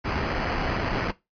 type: noise with sample-and-hold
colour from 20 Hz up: pink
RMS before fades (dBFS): -27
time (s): 0.04-1.12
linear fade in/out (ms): 20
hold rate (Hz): 3675
effects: noise-tail reverb RT60 0.2 s tail -18 dB re dry + resampled to 11025 Hz